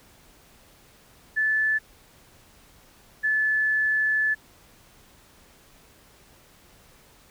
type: tone pair in turn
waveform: sine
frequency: 1742 / 1733.6 Hz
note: A6 / A6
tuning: -18 / -26 cents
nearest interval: unison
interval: 8 cents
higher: first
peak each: -20 dBFS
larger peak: neither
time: 1.36-1.79 / 3.23-4.35 s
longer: second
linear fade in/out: 20 ms
effects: pink hiss -55 dBFS RMS until 7.3 s